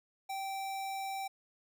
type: tone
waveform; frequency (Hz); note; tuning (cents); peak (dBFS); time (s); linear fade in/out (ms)
square; 778; G5; -13; -37; 0.29-1.28; 10
effects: none